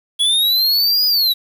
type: linear two-way sweep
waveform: square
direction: up then down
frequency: 3344 to 4978 to 3816 Hz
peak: -13 dBFS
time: 0.19-1.34 s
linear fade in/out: 20 ms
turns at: 1.06 s
effects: 7-bit